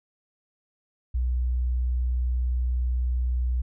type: tone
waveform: sine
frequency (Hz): 61.74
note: B1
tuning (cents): 0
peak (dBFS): -22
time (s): 1.14-3.62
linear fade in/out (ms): 10
effects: none